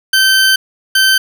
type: tone pair in turn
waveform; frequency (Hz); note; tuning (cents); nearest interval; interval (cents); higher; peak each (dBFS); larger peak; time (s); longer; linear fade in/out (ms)
20% pulse; 1546 / 1546; G6 / G6; -24 / -24; unison; 0; neither; -3; neither; 0.13-0.56 / 0.95-1.18; first; 5
effects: none